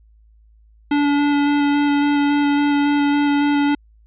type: tone with vibrato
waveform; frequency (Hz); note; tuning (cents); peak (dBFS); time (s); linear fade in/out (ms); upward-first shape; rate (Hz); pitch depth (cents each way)
square; 288.3; D4; -32; -15; 0.91-3.75; 5; square; 3.6; 9
effects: added 54 Hz sine -48 dBFS peak until 4.06 s + resampled to 8000 Hz